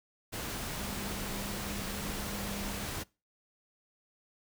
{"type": "tone in noise", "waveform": "sine", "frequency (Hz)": 200.6, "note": "G3", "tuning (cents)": 40, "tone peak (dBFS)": -42, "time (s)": [0.78, 2.86], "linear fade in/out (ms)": 20, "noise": "pink", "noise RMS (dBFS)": -38, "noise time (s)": [0.32, 3.04], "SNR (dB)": -7, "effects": ["noise-tail reverb RT60 0.3 s tail -24 dB re dry"]}